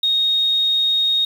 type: tone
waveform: triangle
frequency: 3729 Hz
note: A#7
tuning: in tune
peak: -11 dBFS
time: 0.03-1.25 s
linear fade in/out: 5 ms
effects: tanh soft clip ceiling -13 dBFS + 7-bit